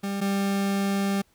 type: tone pair in turn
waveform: 40% pulse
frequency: 198.5 / 197.73 Hz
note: G3 / G3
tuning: +22 / +15 cents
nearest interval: unison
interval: 7 cents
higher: first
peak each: -26 / -22 dBFS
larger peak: second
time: 0.03-0.21 / 0.21-1.22 s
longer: second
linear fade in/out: 10 ms
effects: pink hiss -64 dBFS RMS until 1.34 s